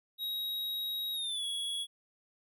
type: tone with pitch glide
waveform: square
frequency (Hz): 3808 to 3354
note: A#7 to G#7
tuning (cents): +36 to +16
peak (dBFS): -34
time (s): 0.18-1.87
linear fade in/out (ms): 50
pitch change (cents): -220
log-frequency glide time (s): 1.13-1.45
effects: none